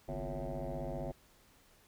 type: tone with frequency modulation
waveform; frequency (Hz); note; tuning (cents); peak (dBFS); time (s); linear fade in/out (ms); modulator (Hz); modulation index
sine; 255.7; C4; -40; -35; 0.08-1.12; 10; 99.2; 4.7
effects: tanh soft clip ceiling -33 dBFS + pink hiss -65 dBFS RMS until 1.87 s